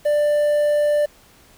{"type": "tone with quantisation", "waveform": "triangle", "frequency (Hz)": 591, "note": "D5", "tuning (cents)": 11, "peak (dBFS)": -13, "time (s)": [0.05, 1.06], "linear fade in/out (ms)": 10, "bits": 7, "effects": ["pink hiss -51 dBFS RMS until 1.57 s"]}